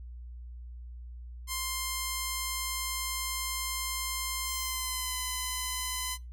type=tone with pitch glide; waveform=5% pulse; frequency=1050 to 1015.4 Hz; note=C6 to B5; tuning=+6 to +48 cents; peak=-20 dBFS; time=1.47-6.18 s; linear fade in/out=50 ms; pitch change=-58 cents; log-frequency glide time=4.45-5.17 s; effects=noise-tail reverb RT60 0.2 s tail -19 dB re dry + added 60 Hz sine -41 dBFS peak until 6.32 s

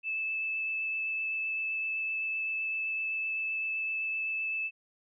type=tone with vibrato; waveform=sine; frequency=2623 Hz; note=E7; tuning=9 cents flat; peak=-30 dBFS; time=0.03-4.71 s; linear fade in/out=50 ms; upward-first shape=triangle; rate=7.8 Hz; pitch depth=9 cents each way; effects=none

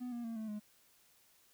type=tone with pitch steps; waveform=triangle; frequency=248.2 / 238.1 / 228.4 / 219.1 / 210.2 Hz; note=B3 / A#3 / A#3 / A3 / G#3; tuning=+9 / +37 / -35 / -7 / +21 cents; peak=-37 dBFS; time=0-0.6 s; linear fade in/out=20 ms; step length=120 ms; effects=white hiss -68 dBFS RMS until 1.53 s

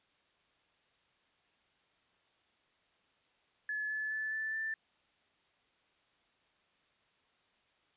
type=tone with pitch steps; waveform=sine; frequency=1714 / 1727.9 / 1741.9 / 1756.1 / 1770.3 Hz; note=A6 / A6 / A6 / A6 / A6; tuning=-46 / -32 / -18 / -4 / +10 cents; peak=-34 dBFS; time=3.69-4.74 s; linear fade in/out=2 ms; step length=210 ms; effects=white hiss -72 dBFS RMS until 7.96 s + resampled to 8000 Hz

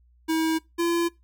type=tone pair in turn; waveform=square; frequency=321.3 / 340.4 Hz; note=E4 / F4; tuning=-44 / -44 cents; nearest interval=minor second; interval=100 cents; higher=second; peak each=-22 dBFS; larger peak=neither; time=0.28-0.59 / 0.78-1.09 s; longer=neither; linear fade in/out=20 ms; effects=noise-tail reverb RT60 0.2 s tail -22 dB re dry + added 60 Hz sine -56 dBFS peak until 1.23 s

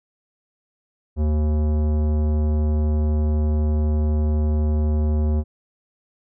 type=tone with tanh clipping; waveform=sine; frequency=76 Hz; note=D#2; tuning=40 cents flat; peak=-19 dBFS; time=1.16-5.44 s; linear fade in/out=50 ms; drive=16 dB; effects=none

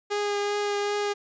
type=tone with vibrato; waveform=sawtooth; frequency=410 Hz; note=G#4; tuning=22 cents flat; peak=-21 dBFS; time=0.1-1.14 s; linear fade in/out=20 ms; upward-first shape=triangle; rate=2.6 Hz; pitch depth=14 cents each way; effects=resampled to 16000 Hz

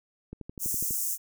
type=click train; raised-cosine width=3 ms; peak=-26 dBFS; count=8; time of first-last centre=0.33-0.909 s; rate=12.1 Hz
type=high-pass noise; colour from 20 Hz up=white; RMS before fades=-30 dBFS; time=0.59-1.18 s; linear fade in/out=50 ms; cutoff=6000 Hz; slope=48 dB/octave
effects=none

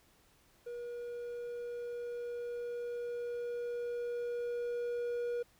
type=tone with level ramp; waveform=triangle; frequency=479.5 Hz; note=A#4; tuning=49 cents sharp; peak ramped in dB=-38 to -31 dBFS; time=0.66-5.43 s; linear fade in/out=10 ms; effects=pink hiss -67 dBFS RMS until 5.59 s

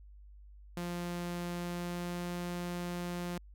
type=tone with pitch glide; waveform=sawtooth; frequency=174.61 to 175.72 Hz; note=F3 to F3; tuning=0 to +11 cents; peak=-32 dBFS; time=0.77-3.38 s; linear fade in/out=2 ms; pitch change=+11 cents; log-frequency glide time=1.54-2.31 s; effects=added 50 Hz sine -51 dBFS peak until 3.54 s

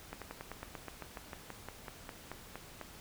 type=slowing click train; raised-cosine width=0.5 ms; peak=-27 dBFS; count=18; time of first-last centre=0.13-2.813 s; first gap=87 ms; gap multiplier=1.07; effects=pink hiss -53 dBFS RMS until 3 s

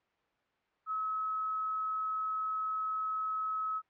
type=tone; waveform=sine; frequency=1286 Hz; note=E6; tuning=43 cents flat; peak=-31 dBFS; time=0.86-3.82 s; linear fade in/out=50 ms; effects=white hiss -74 dBFS RMS until 3.89 s + low-pass 2000 Hz 12 dB/octave

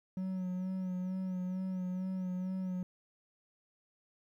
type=tone with vibrato; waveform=triangle; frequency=185 Hz; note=F#3; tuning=in tune; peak=-32 dBFS; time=0.17-2.83 s; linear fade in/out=2 ms; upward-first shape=sine; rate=2.2 Hz; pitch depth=31 cents each way; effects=12-bit

